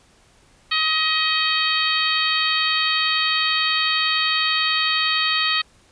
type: harmonic tone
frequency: 631 Hz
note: D#5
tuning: 24 cents sharp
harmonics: 2 / 3 / 4 / 5 / 6 / 7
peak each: -25 / -25 / -25 / -25 / -25 / -25 dBFS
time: 0.71-5.62 s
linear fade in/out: 10 ms
effects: pink hiss -55 dBFS RMS until 5.91 s + resampled to 22050 Hz